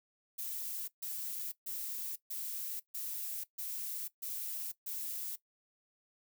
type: noise bursts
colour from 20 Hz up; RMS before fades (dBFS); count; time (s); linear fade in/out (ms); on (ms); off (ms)
violet; -40; 8; 0.38-5.36; 10; 500; 140
effects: noise-tail reverb RT60 0.1 s tail -17 dB re dry